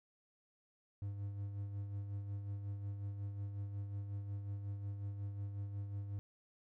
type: tone with tremolo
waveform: triangle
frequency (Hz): 100.6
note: G2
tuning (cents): +45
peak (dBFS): -36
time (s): 1.02-6.19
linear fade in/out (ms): 0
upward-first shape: sine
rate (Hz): 5.5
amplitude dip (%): 45
effects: none